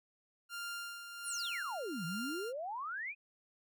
sawtooth tone with tremolo, 1396.9 Hz, F6, in tune, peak -36 dBFS, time 0.49-2.53 s, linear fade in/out 50 ms, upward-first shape sine, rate 1.3 Hz, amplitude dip 55%
sine exponential two-way sweep, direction down then up, 11960 to 156.9 to 2557 Hz, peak -38 dBFS, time 1.23-3.15 s, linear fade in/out 50 ms, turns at 2.05 s
effects none

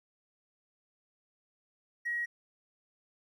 triangle tone, 1900 Hz, A#6, 33 cents sharp, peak -27 dBFS, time 2.05-2.26 s, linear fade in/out 20 ms, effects tanh soft clip ceiling -29 dBFS

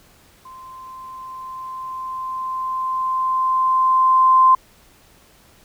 sine tone with level ramp, 1040 Hz, C6, 11 cents flat, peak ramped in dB -37 to -8 dBFS, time 0.45-4.55 s, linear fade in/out 5 ms, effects pink hiss -52 dBFS RMS until 5.64 s

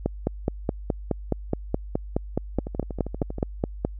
two click trains, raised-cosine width 2 ms, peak -19 / -9 dBFS, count 11 / 19, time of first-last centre 2.59-3.384 / 0.06-3.849 s, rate 12.6 / 4.75 Hz, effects added 50 Hz sine -34 dBFS peak until 3.99 s

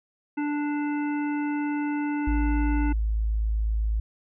harmonic tone, 293.7 Hz, D4, in tune, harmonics 1 / 3 / 5 / 7 / 9, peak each -25 / -35 / -39 / -42 / -44 dBFS, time 0.37-2.93 s, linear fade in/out 10 ms
sine tone, 54 Hz, A1, 32 cents flat, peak -22 dBFS, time 2.27-4 s, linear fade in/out 5 ms
effects none

